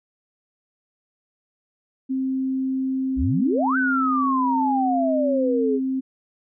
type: tone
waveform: sine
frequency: 263.5 Hz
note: C4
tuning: 12 cents sharp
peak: -21 dBFS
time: 2.09-6.01 s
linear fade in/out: 20 ms
type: exponential two-way sweep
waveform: sine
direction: up then down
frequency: 55 to 1551 to 403.5 Hz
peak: -20 dBFS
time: 3.16-5.8 s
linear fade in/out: 50 ms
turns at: 3.77 s
effects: none